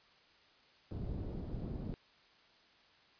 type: low-pass noise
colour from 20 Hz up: pink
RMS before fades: -41 dBFS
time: 0.91-1.94 s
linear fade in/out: 0 ms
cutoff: 320 Hz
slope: 12 dB/octave
effects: white hiss -65 dBFS RMS until 3.19 s + resampled to 11025 Hz